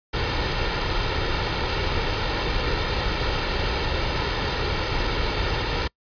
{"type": "noise with comb filter", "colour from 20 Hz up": "pink", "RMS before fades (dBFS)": -24, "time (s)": [0.13, 5.88], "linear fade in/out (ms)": 10, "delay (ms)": 2.2, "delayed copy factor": 0.5, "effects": ["noise-tail reverb RT60 0.1 s tail -26 dB re dry", "resampled to 11025 Hz"]}